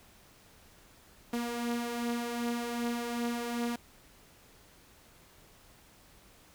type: beating tone pair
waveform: sawtooth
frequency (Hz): 235.4 / 238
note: A#3 / A#3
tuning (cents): +17 / +36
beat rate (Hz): 2.6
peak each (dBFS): -35 / -29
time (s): 1.33-3.76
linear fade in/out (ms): 5
effects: pink hiss -59 dBFS RMS until 6.54 s